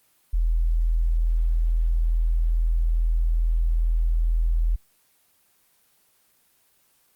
sine tone, 41.16 Hz, E1, 2 cents flat, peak -18 dBFS, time 0.33-4.76 s, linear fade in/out 10 ms, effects white hiss -63 dBFS RMS until 7.15 s + Opus 24 kbps

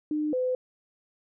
sine tone pair in turn, 302.8 / 507.3 Hz, D#4 / B4, -47 / +46 cents, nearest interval major sixth, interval 893 cents, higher second, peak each -25 / -24 dBFS, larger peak second, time 0.11-0.33 / 0.33-0.55 s, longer neither, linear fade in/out 2 ms, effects none

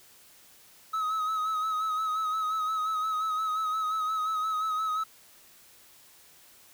triangle tone with vibrato, 1278 Hz, D#6, 46 cents sharp, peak -25 dBFS, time 0.93-5.04 s, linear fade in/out 10 ms, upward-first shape sine, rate 5.7 Hz, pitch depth 40 cents each way, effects white hiss -56 dBFS RMS until 6.73 s

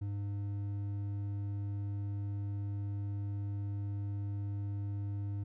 triangle tone with hard clipping, 100.9 Hz, G#2, 49 cents flat, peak -36 dBFS, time 0.01-5.44 s, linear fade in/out 10 ms, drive 9 dB, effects none

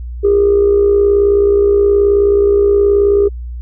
sine tone with amplitude modulation, 404.1 Hz, G#4, 47 cents flat, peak -4 dBFS, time 0.23-3.29 s, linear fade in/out 20 ms, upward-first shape sine, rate 58.9 Hz, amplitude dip 55%, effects tanh soft clip ceiling -2 dBFS + added 60 Hz sine -22 dBFS peak until 3.61 s

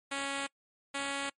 5% pulse tone pair in turn, 277.2 / 278.4 Hz, C#4 / C#4, 0 / +8 cents, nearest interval unison, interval 8 cents, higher second, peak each -22 dBFS, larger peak neither, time 0.11-0.47 / 0.94-1.3 s, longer neither, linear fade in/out 10 ms, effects noise-tail reverb RT60 0.1 s tail -25 dB re dry + MP3 48 kbps

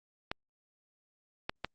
clicks, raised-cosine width 0.3 ms, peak -17 dBFS, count 3, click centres 0.315 / 1.495 / 1.646 s, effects Opus 48 kbps

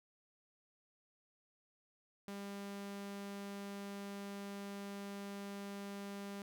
sawtooth tone, 200 Hz, G3, 35 cents sharp, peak -40 dBFS, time 2.28-6.42 s, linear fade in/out 0 ms, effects none

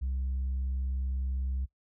sine tone, 65.41 Hz, C2, in tune, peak -27 dBFS, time 0.01-1.66 s, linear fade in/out 20 ms, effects noise-tail reverb RT60 0.1 s tail -20 dB re dry + tanh soft clip ceiling -27 dBFS

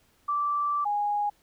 sine tone pair in turn, 1167 / 825.2 Hz, D6 / G#5, -11 / -11 cents, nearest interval tritone, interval 600 cents, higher first, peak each -24 dBFS, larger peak neither, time 0.28-0.85 / 0.85-1.3 s, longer first, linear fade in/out 10 ms, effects pink hiss -65 dBFS RMS until 1.42 s

